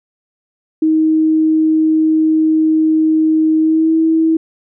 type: tone with pitch glide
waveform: sine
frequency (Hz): 315.2 to 322.4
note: D#4 to E4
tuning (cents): +23 to -38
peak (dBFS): -9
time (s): 0.82-4.37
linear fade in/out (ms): 5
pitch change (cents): +39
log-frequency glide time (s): 3.59-3.94
effects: none